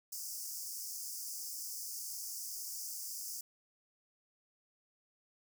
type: high-pass noise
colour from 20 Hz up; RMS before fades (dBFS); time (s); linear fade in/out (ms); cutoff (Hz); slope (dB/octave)
pink; -43; 0.12-3.41; 5; 4900; 96
effects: none